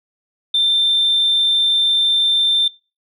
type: tone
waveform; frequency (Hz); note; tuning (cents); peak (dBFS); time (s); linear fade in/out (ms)
sine; 3574; A7; +26; -12; 0.54-2.68; 5
effects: noise-tail reverb RT60 0.3 s tail -20 dB re dry + tanh soft clip ceiling -8 dBFS